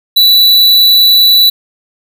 square tone, 3955 Hz, B7, 2 cents sharp, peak -4 dBFS, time 0.16-1.5 s, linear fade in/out 10 ms, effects none

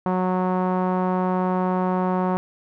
sawtooth tone with low-pass filter, 183.8 Hz, F#3, 11 cents flat, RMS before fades -22 dBFS, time 0.06-2.37 s, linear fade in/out 0 ms, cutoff 1000 Hz, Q 2.5, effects none

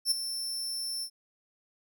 sawtooth tone with ADSR envelope, 5370 Hz, E8, 31 cents sharp, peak -19 dBFS, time 0.05-1.1 s, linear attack 62 ms, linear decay 13 ms, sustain -11 dB, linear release 73 ms, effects none

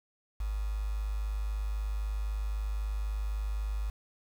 sine tone with quantisation, 51.91 Hz, G#1, in tune, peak -30 dBFS, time 0.4-3.9 s, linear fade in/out 5 ms, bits 8, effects none

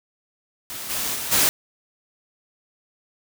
white noise with level steps, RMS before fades -33 / -26 / -29 / -18 dBFS, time 0.7-1.49 s, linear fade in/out 0 ms, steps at 0.89 / 1.14 / 1.31 s, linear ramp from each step 20 ms, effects none

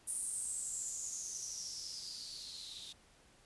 violet noise with band-pass filter sweep, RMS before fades -43 dBFS, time 0.07-2.93 s, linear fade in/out 10 ms, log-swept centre 9500 to 3600 Hz, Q 8.7, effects pink hiss -65 dBFS RMS until 3.45 s + resampled to 24000 Hz

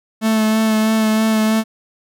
45% pulse tone with vibrato, 219 Hz, A3, 8 cents flat, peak -13 dBFS, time 0.21-1.64 s, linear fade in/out 50 ms, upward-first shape sine, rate 3.1 Hz, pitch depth 17 cents each way, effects none

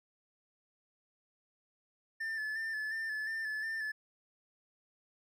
triangle tone with vibrato, 1760 Hz, A6, in tune, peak -33 dBFS, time 2.2-3.92 s, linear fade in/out 10 ms, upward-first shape square, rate 2.8 Hz, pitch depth 32 cents each way, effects none

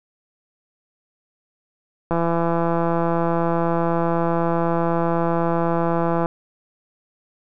click train, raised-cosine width 1 ms, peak -8 dBFS, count 698, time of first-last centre 2.11-6.259 s, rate 168 Hz, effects none

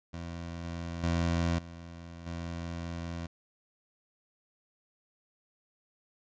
20% pulse tone with level steps, 84.8 Hz, E2, 50 cents sharp, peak -33 / -31 / -22 / -39 / -31 dBFS, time 0.13-3.27 s, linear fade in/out 10 ms, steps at 0.64 / 1.03 / 1.58 / 2.26 s, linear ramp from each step 10 ms, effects resampled to 16000 Hz

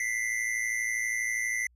square tone pair together, 1980.6 / 2093 Hz, B6 / C7, +4 / 0 cents, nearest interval minor second, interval 96 cents, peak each -31 / -32 dBFS, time 0-1.67 s, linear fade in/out 2 ms, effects added 60 Hz sine -60 dBFS peak until 1.75 s + low-pass 11000 Hz 12 dB/octave

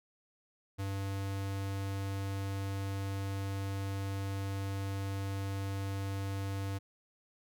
square tone, 98 Hz, G2, in tune, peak -35 dBFS, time 0.78-6.79 s, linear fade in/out 20 ms, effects none

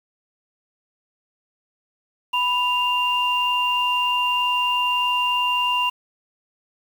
sine tone pair together, 987.8 / 2791 Hz, B5 / F7, 0 / -2 cents, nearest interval octave + tritone, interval 1798 cents, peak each -21 dBFS, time 2.33-5.9 s, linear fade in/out 10 ms, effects 7-bit

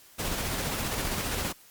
pink noise with tremolo, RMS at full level -30 dBFS, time 0.18-1.53 s, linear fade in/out 20 ms, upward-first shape square, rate 15 Hz, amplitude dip 25%, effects white hiss -55 dBFS RMS until 1.7 s + Opus 48 kbps

